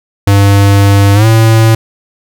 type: tone with pitch glide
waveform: square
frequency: 99.9 to 112.13 Hz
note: G2 to A2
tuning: +33 to +33 cents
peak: -4 dBFS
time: 0.27-1.75 s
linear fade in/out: 5 ms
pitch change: +200 cents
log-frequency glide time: 1.14-1.26 s
effects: none